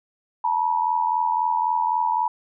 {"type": "tone pair together", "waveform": "sine", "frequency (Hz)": [880, 963.8], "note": ["A5", "B5"], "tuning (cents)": [0, -43], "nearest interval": "major second", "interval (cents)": 157, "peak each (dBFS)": [-23, -21], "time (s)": [0.44, 2.28], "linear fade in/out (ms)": 5, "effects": []}